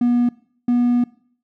triangle tone pair in turn, 241.9 / 242.8 Hz, B3 / B3, -36 / -29 cents, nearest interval unison, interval 7 cents, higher second, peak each -11 dBFS, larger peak neither, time 0.01-0.29 / 0.68-1.04 s, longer second, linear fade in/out 5 ms, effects noise-tail reverb RT60 0.6 s tail -23 dB re dry + tanh soft clip ceiling -7 dBFS

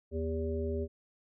harmonic tone with a mistuned harmonic, 80.1 Hz, E2, 49 cents flat, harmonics 1 / 3 / 5 / 7, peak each -34 / -39 / -35 / -42 dBFS, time 0.11-0.88 s, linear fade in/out 50 ms, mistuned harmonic 7, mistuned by +37 cents, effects none

